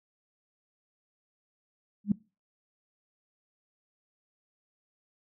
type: tone with exponential growth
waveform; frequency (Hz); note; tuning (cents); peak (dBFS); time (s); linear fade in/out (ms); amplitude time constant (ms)
sine; 204.4; G#3; -27; -17; 2.04-2.12; 5; 16
effects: noise-tail reverb RT60 0.3 s tail -22 dB re dry